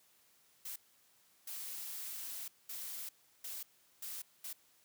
blue noise bursts at uneven times, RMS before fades -44 dBFS, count 6, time 0.65-0.76 / 1.47-2.48 / 2.69-3.09 / 3.44-3.63 / 4.02-4.22 / 4.44-4.53 s, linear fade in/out 5 ms, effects white hiss -69 dBFS RMS until 4.84 s + high-pass 80 Hz 12 dB/octave

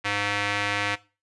square tone with band-pass filter, 102.2 Hz, G#2, 27 cents flat, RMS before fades -27 dBFS, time 0.04-0.96 s, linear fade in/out 20 ms, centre 2200 Hz, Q 1.4, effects noise-tail reverb RT60 0.3 s tail -17 dB re dry + resampled to 24000 Hz

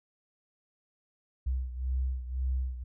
sine beating tone pair, 63.8 / 65.7 Hz, C2 / C2, -43 / +8 cents, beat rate 1.9 Hz, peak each -30 / -35 dBFS, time 1.46-2.84 s, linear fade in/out 10 ms, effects none

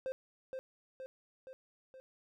triangle tone with echo, 523 Hz, C5, 1 cent flat, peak -33 dBFS, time 0.06-0.12 s, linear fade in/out 0 ms, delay 470 ms, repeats 4, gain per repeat -4 dB, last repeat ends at 2 s, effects none

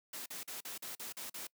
white noise bursts, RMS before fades -44 dBFS, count 8, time 0.13-1.471 s, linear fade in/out 5 ms, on 130 ms, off 43 ms, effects noise-tail reverb RT60 0.1 s tail -25 dB re dry + high-pass 150 Hz 12 dB/octave

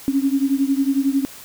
sine beating tone pair, 270 / 281 Hz, C#4 / C#4, -45 / +24 cents, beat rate 11 Hz, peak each -18 / -20 dBFS, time 0.08-1.25 s, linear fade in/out 0 ms, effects white hiss -40 dBFS RMS until 1.44 s

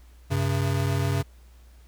square tone pair together, 95.72 / 135.6 Hz, G2 / C#3, -41 / -38 cents, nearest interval tritone, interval 603 cents, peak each -26 dBFS, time 0.3-1.23 s, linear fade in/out 20 ms, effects added 60 Hz sine -48 dBFS peak until 1.87 s + pink hiss -61 dBFS RMS until 1.87 s

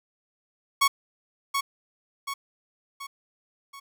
sawtooth tone with echo, 1108.7 Hz, C#6, in tune, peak -14 dBFS, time 0.81-0.88 s, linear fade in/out 10 ms, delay 730 ms, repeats 4, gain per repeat -6 dB, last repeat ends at 3.8 s, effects none

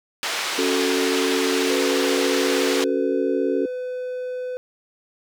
white band-pass noise, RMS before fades -26 dBFS, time 0.23-2.84 s, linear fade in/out 0 ms, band 500 to 4300 Hz, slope 12 dB/octave
sine chord, F# minor, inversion second, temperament just, 277.5 / 370 / 444 Hz, C#4 / F#4 / A4, +2 / 0 / +16 cents, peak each -24 dBFS, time 0.58-3.66 s, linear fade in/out 5 ms
triangle tone, 503 Hz, B4, 32 cents sharp, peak -24 dBFS, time 1.7-4.57 s, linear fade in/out 0 ms
effects none

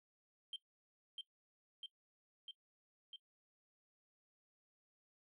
sine tone with echo, 3147 Hz, G7, 6 cents sharp, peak -40 dBFS, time 0.53-0.56 s, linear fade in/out 2 ms, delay 650 ms, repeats 4, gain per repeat -2 dB, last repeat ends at 3.16 s, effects noise-tail reverb RT60 0.1 s tail -19 dB re dry + tanh soft clip ceiling -40 dBFS

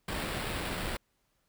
pink noise with sample-and-hold, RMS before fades -35 dBFS, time 0.08-0.97 s, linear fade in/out 5 ms, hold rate 6300 Hz, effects pink hiss -75 dBFS RMS until 1.48 s

